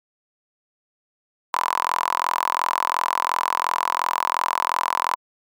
sawtooth tone with high-pass filter, 42.83 Hz, F1, 33 cents flat, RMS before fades -23 dBFS, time 1.53-5.16 s, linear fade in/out 10 ms, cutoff 1000 Hz, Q 9.3, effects none

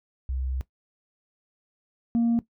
sine tone pair in turn, 65 / 233.4 Hz, C2 / A#3, -11 / +2 cents, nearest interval octave + minor seventh, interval 2213 cents, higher second, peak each -26 / -17 dBFS, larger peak second, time 0.29-0.61 / 2.15-2.39 s, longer first, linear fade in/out 0 ms, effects noise-tail reverb RT60 0.1 s tail -17 dB re dry + tanh soft clip ceiling -18 dBFS

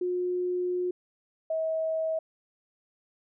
sine tone pair in turn, 359.8 / 641.1 Hz, F#4 / E5, -48 / -48 cents, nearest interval minor seventh, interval 1000 cents, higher second, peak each -26 dBFS, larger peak neither, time 0.01-0.91 / 1.5-2.19 s, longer first, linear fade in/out 5 ms, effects none

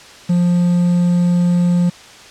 triangle tone with quantisation, 175.7 Hz, F3, 11 cents sharp, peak -9 dBFS, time 0.29-1.9 s, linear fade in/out 10 ms, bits 6, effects white hiss -39 dBFS RMS until 2.3 s + low-pass 6000 Hz 12 dB/octave

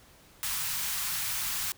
white band-stop noise, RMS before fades -32 dBFS, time 0.43-1.72 s, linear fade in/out 0 ms, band 160 to 910 Hz, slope 24 dB/octave, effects pink hiss -57 dBFS RMS until 1.77 s

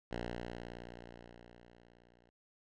5% pulse tone with level ramp, 59.2 Hz, A#1, 27 cents sharp, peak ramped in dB -26 to -55 dBFS, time 0.11-2.3 s, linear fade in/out 5 ms, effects low-pass 4000 Hz 12 dB/octave

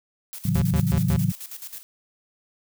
blue noise with tremolo, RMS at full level -36 dBFS, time 0.33-1.83 s, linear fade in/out 0 ms, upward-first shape square, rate 9.3 Hz, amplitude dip 70%
sine chord, F# minor seventh, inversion first, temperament equal, 110 / 138.59 / 164.81 / 185 Hz, A2 / C#3 / E3 / F#3, 0 / 0 / 0 / 0 cents, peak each -25 dBFS, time 0.45-1.32 s, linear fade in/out 5 ms
square tone bursts, 77.2 Hz, D#2, 13 cents flat, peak -23 dBFS, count 4, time 0.55-1.168 s, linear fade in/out 5 ms, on 72 ms, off 110 ms
effects none

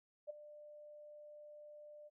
sine tone with ADSR envelope, 596 Hz, D5, 25 cents sharp, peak -39 dBFS, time 0.27-2.1 s, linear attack 29 ms, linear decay 12 ms, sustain -14 dB, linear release 32 ms, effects none

